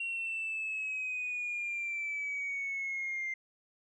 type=exponential sweep; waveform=sine; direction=down; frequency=2749 to 2093 Hz; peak=-32 dBFS; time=0-3.34 s; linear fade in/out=5 ms; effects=tanh soft clip ceiling -30 dBFS